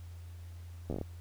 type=slowing click train; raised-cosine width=2 ms; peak=-23 dBFS; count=7; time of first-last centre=0.9-1.013 s; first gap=12 ms; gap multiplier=1.18; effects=added 86 Hz sine -44 dBFS peak until 1.2 s + pink hiss -62 dBFS RMS until 1.2 s